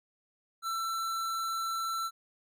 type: tone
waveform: square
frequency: 1339 Hz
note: E6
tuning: 27 cents sharp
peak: -32 dBFS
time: 0.62-2.11 s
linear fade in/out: 50 ms
effects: none